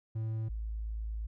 triangle / sine tone pair in turn, 110.9 / 54.34 Hz, A2 / A1, +14 / -21 cents, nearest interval octave, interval 1235 cents, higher first, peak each -30 / -34 dBFS, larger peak first, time 0.15-0.49 / 0.49-1.27 s, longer second, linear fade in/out 10 ms, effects none

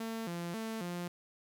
sawtooth tone with pitch steps, 225 / 171.9 / 222.9 / 175.3 Hz, A3 / F3 / A3 / F3, +39 / -27 / +23 / +7 cents, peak -33 dBFS, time 0-1.08 s, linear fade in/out 5 ms, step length 270 ms, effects none

